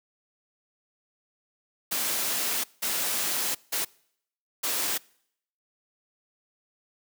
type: noise bursts at uneven times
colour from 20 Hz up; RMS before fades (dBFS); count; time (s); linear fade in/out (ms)
white; -28; 4; 1.91-2.64 / 2.82-3.55 / 3.72-3.85 / 4.63-4.98; 10
effects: noise-tail reverb RT60 0.7 s tail -25 dB re dry + high-pass 200 Hz 12 dB/octave